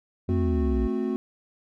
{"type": "linear sweep", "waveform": "sine", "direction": "down", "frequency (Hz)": [93.9, 56.4], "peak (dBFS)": -23, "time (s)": [0.28, 0.88], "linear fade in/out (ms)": 20}
{"type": "chord", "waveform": "triangle", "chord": "F# diminished", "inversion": "first", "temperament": "equal with one note detuned", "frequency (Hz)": [220, 261.6, 365.3], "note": ["A3", "C4", "F#4"], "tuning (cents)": [0, 0, -22], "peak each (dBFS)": -27, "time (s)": [0.29, 1.16], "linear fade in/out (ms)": 0}
{"effects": []}